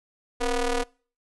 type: ring-modulated tone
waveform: sawtooth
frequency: 246.2 Hz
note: B3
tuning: 5 cents flat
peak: -16 dBFS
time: 0.4-0.84 s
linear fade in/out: 20 ms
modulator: 227 Hz
effects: noise-tail reverb RT60 0.4 s tail -25 dB re dry + resampled to 24000 Hz